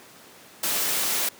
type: noise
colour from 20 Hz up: white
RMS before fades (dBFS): -25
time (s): 0.63-1.29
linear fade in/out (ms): 5
effects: pink hiss -48 dBFS RMS until 1.39 s + high-pass 200 Hz 12 dB/octave